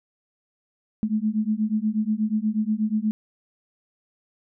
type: beating tone pair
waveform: sine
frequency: 211.1 / 219.4 Hz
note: G#3 / A3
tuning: +29 / -5 cents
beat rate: 8.3 Hz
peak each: -24 dBFS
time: 1.03-3.11 s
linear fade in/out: 0 ms
effects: none